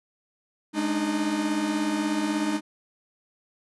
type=tone cluster; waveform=45% pulse; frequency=209.6 / 290 / 306.5 Hz; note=G#3 / D4 / D#4; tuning=+16 / -22 / -26 cents; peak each=-30 / -32 / -26 dBFS; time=0.73-2.61 s; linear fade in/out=50 ms; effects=resampled to 24000 Hz